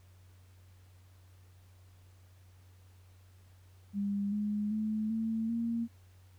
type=tone with pitch steps; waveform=sine; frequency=201.2 / 208.4 / 215.9 / 223.6 / 231.7 Hz; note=G3 / G#3 / A3 / A3 / A#3; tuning=+45 / +6 / -33 / +28 / -10 cents; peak=-30 dBFS; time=3.93-5.88 s; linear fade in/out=50 ms; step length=390 ms; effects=added 92 Hz sine -56 dBFS peak until 6.38 s + pink hiss -68 dBFS RMS until 6.38 s